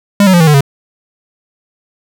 square tone with pitch steps, 202.1 / 187.48 / 173.92 / 161.34 / 149.66 / 138.84 Hz, G#3 / F#3 / F3 / E3 / D3 / C#3, -47 / +23 / -7 / -37 / +33 / +3 cents, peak -5 dBFS, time 0.2-0.608 s, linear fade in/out 2 ms, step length 68 ms, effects none

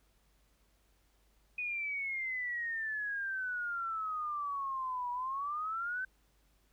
sine exponential two-way sweep, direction down then up, 2489 to 967 to 1544 Hz, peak -34 dBFS, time 1.58-6.05 s, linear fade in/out 5 ms, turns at 5.11 s, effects added 50 Hz sine -69 dBFS peak until 6.72 s + pink hiss -73 dBFS RMS until 6.72 s

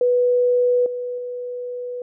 sine tone with level steps, 492.2 Hz, B4, 6 cents flat, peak -14 / -24 / -26 dBFS, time 0.01-2.02 s, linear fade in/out 2 ms, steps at 0.86 / 1.18 s, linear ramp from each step 2 ms, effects none

